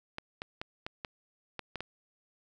clicks, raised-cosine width 0.3 ms, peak -21 dBFS, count 8, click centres 0.184 / 0.419 / 0.615 / 0.865 / 1.048 / 1.593 / 1.757 / 1.806 s, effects none

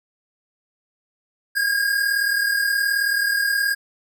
square tone pair together, 1619 / 1657.8 Hz, G#6 / G#6, -45 / -4 cents, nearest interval unison, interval 41 cents, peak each -20 / -26 dBFS, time 1.55-3.75 s, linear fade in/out 20 ms, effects none

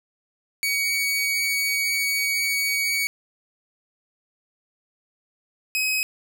sawtooth tone pair in turn, 2251 / 2536 Hz, C#7 / D#7, +26 / +32 cents, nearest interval major second, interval 206 cents, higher second, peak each -18 / -18 dBFS, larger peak neither, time 0.63-3.07 / 5.75-6.03 s, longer first, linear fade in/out 0 ms, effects none

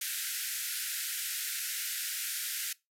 white band-pass noise, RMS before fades -36 dBFS, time 0.01-2.73 s, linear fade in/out 5 ms, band 1400 to 15000 Hz, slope 96 dB/octave, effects noise-tail reverb RT60 0.2 s tail -21 dB re dry

